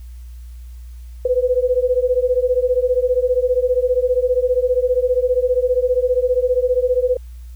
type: beating tone pair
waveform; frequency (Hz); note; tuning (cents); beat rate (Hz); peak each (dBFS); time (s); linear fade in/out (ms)
sine; 493.9 / 508.9; B4 / C5; 0 / -48; 15; -17; 1.25-7.17; 5
effects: added 60 Hz sine -32 dBFS peak until 7.55 s + white hiss -56 dBFS RMS until 7.55 s